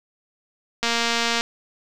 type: click train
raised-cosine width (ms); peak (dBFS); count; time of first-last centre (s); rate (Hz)
0.2; -5; 136; 0.83-1.409; 233
effects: none